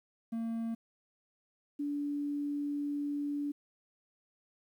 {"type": "tone pair in turn", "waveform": ["triangle", "sine"], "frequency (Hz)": [228.2, 289], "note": ["A#3", "D4"], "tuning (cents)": [-37, -28], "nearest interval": "major third", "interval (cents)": 409, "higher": "second", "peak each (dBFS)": [-31, -32], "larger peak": "first", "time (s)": [[0.32, 0.75], [1.79, 3.52]], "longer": "second", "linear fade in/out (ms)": 10, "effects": ["11-bit"]}